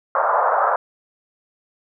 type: band-pass noise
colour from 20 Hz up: pink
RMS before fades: -18 dBFS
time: 0.15-0.76 s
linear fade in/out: 2 ms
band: 550 to 1400 Hz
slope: 48 dB/octave
effects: none